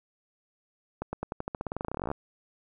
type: accelerating click train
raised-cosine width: 1 ms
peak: -18 dBFS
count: 25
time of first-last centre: 1.02-2.115 s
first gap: 110 ms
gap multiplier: 0.91
effects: none